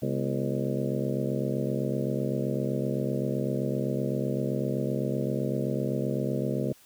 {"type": "harmonic tone with a mistuned harmonic", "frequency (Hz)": 67.8, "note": "C#2", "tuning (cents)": -38, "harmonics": [2, 3, 4, 5, 6, 7, 8, 9], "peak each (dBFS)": [-31, -33, -34, -35, -36, -36, -37, -38], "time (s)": [0.02, 6.73], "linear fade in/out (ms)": 5, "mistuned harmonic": 4, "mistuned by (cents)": -150, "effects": ["white hiss -57 dBFS RMS until 6.85 s"]}